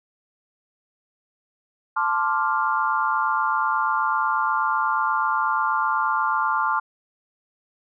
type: chord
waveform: sine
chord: D minor seventh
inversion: second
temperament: equal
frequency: 880 / 1046.5 / 1174.7 / 1396.9 Hz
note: A5 / C6 / D6 / F6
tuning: 0 / 0 / 0 / 0 cents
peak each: -25 dBFS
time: 1.96-6.8 s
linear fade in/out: 10 ms
effects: none